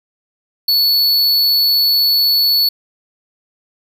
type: tone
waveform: square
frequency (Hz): 4428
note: C#8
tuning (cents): -3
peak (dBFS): -11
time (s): 0.68-2.69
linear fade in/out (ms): 5
effects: 8-bit